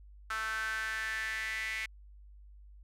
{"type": "tone with high-pass filter sweep", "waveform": "sawtooth", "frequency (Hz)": 220, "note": "A3", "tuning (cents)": 0, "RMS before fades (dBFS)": -36, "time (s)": [0.3, 1.86], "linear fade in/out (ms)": 5, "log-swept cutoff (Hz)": [1400, 2100], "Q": 7.2, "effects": ["added 50 Hz sine -51 dBFS peak until 2.83 s", "low-pass 12000 Hz 12 dB/octave"]}